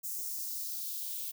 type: noise with high-pass filter sweep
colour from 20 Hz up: violet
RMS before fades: -38 dBFS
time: 0.03-1.32 s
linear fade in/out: 20 ms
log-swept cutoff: 6800 to 3000 Hz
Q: 1.9
effects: none